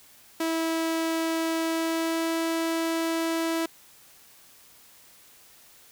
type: tone with pitch glide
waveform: sawtooth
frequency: 326.2 to 328.3 Hz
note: E4 to E4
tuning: -18 to -7 cents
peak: -21 dBFS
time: 0.4-3.66 s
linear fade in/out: 5 ms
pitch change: +11 cents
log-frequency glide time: 1.64-2.32 s
effects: white hiss -54 dBFS RMS until 5.91 s

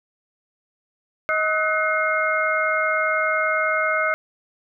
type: tone cluster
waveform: sine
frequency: 629 / 1276 / 1494 / 2136 Hz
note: D#5 / D#6 / F#6 / C7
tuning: +19 / +43 / +16 / +35 cents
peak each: -24 dBFS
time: 1.29-4.14 s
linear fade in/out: 0 ms
effects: none

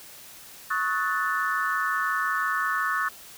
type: chord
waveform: sine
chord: D# half-diminished seventh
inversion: third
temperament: equal with one note detuned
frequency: 1108.7 / 1274.3 / 1480 / 1760 Hz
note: C#6 / D#6 / F#6 / A6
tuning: 0 / +41 / 0 / 0 cents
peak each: -29 dBFS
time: 0.7-3.09 s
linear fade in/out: 10 ms
effects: white hiss -46 dBFS RMS until 3.37 s

